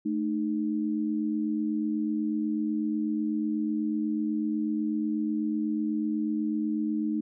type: tone pair together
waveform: sine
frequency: 219.1 / 307.2 Hz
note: A3 / D#4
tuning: -7 / -22 cents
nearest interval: tritone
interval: 585 cents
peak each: -29 / -28 dBFS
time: 0.05-7.21 s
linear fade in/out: 10 ms
effects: none